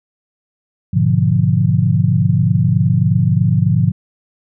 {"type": "chord", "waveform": "sine", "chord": "G# diminished seventh", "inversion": "none", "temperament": "equal", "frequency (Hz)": [103.83, 123.47, 146.83, 174.61], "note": ["G#2", "B2", "D3", "F3"], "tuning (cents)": [0, 0, 0, 0], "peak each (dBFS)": -16, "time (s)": [0.93, 3.92], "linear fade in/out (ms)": 10, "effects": []}